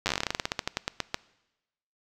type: slowing click train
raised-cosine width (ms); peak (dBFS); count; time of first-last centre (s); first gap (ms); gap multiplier
0.2; -9; 23; 0.06-1.144; 9; 1.14
effects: noise-tail reverb RT60 1.0 s tail -21 dB re dry